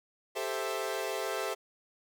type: chord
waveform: sawtooth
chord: A minor seventh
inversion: third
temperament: equal with one note detuned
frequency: 393.1 / 440 / 523.3 / 659.3 Hz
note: G4 / A4 / C5 / E5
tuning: +5 / 0 / 0 / 0 cents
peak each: -34 dBFS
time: 0.35-1.55 s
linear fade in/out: 20 ms
effects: none